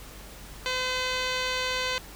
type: tone with low-pass filter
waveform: 10% pulse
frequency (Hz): 510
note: C5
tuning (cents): -44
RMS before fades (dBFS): -29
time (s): 0.66-1.98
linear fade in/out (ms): 0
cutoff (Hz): 4900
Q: 8
effects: added 48 Hz sine -46 dBFS peak until 2.15 s + pink hiss -46 dBFS RMS until 2.15 s